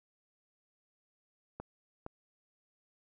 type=clicks; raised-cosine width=1 ms; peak=-27 dBFS; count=2; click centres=1.6 / 2.064 s; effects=none